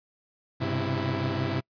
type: tone cluster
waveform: sawtooth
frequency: 99.2 / 128.3 / 134.4 / 330.3 Hz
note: G2 / C3 / C3 / E4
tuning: +21 / -34 / +47 / +4 cents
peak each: -28 dBFS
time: 0.6-1.61 s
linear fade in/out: 20 ms
effects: noise-tail reverb RT60 0.1 s tail -26 dB re dry + resampled to 11025 Hz